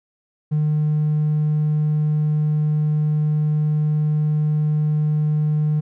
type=tone; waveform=triangle; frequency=151.7 Hz; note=D#3; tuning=44 cents flat; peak=-13 dBFS; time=0.51-5.81 s; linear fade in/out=20 ms; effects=tanh soft clip ceiling -12 dBFS